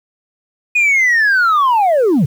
sine linear sweep, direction down, 2488 to 116.54 Hz, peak -7 dBFS, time 0.75-2.26 s, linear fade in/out 10 ms, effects tanh soft clip ceiling -8 dBFS + 7-bit

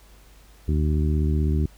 harmonic tone, 76 Hz, D#2, 40 cents flat, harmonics 1 / 2 / 3 / 4 / 5, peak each -20 / -26 / -30 / -32 / -34 dBFS, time 0.68-1.66 s, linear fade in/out 5 ms, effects added 50 Hz sine -49 dBFS peak until 1.77 s + pink hiss -55 dBFS RMS until 1.77 s

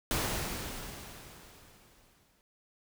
pink noise with exponential decay, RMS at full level -30 dBFS, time 0.11-2.41 s, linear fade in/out 0 ms, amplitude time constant 500 ms, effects none

